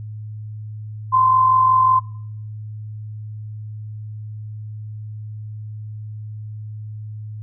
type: tone with amplitude modulation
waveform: sine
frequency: 1035 Hz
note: C6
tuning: 19 cents flat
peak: -10 dBFS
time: 1.12-2 s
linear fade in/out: 20 ms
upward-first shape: sine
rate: 45.5 Hz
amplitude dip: 45%
effects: noise-tail reverb RT60 0.6 s tail -18 dB re dry + added 107 Hz sine -29 dBFS peak until 7.42 s